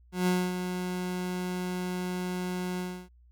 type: tone with ADSR envelope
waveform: 30% pulse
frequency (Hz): 181.3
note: F#3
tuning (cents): -35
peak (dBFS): -20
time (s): 0.12-3.09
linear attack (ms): 150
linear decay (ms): 250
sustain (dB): -8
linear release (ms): 300
effects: added 60 Hz sine -55 dBFS peak until 3.31 s